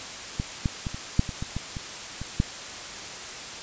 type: clicks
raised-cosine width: 5 ms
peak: -14 / -11 / -17 / -22 / -6 / -20 / -18 / -17 / -21 / -21 / -8 dBFS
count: 11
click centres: 0.399 / 0.658 / 0.868 / 0.945 / 1.194 / 1.292 / 1.425 / 1.566 / 1.768 / 2.216 / 2.401 s
effects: white hiss -37 dBFS RMS until 3.62 s + resampled to 16000 Hz